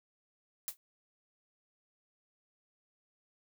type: noise with exponential decay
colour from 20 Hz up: blue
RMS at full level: -33 dBFS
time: 0.68-0.77 s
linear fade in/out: 0 ms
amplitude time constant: 18 ms
effects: none